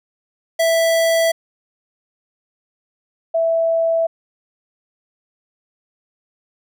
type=tone pair in turn; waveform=square / sine; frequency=659.3 / 659.3 Hz; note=E5 / E5; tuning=0 / 0 cents; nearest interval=unison; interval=0 cents; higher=neither; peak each=-14 dBFS; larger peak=neither; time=0.59-1.32 / 3.34-4.07 s; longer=neither; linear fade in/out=10 ms; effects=none